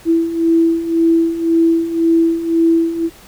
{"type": "beating tone pair", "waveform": "sine", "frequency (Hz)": [329.4, 331.3], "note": ["E4", "E4"], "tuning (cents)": [-1, 9], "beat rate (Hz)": 1.9, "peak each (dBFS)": [-17, -12], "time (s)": [0.05, 3.1], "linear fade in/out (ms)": 50, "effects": ["pink hiss -42 dBFS RMS until 3.27 s"]}